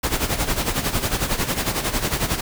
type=noise with tremolo; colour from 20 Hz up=pink; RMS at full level=-20 dBFS; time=0.03-2.41 s; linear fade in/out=10 ms; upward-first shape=sine; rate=11 Hz; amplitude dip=70%; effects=none